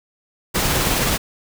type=noise with tremolo; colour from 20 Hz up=pink; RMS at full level=-18 dBFS; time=0.54-1.18 s; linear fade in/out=20 ms; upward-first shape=sine; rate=19 Hz; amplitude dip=25%; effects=none